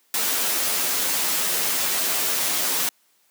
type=noise with comb filter; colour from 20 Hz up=white; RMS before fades=-23 dBFS; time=0.14-2.89 s; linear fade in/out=2 ms; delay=11 ms; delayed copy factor=+0.7; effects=white hiss -63 dBFS RMS until 3.3 s + high-pass 200 Hz 12 dB/octave